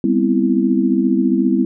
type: chord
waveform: sine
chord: C major seventh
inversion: second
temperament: equal with one note detuned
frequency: 199.19 / 246.9 / 261.6 / 329.6 Hz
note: G3 / B3 / C4 / E4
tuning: +28 / 0 / 0 / 0 cents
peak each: -18 dBFS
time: 0.04-1.65 s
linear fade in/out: 2 ms
effects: none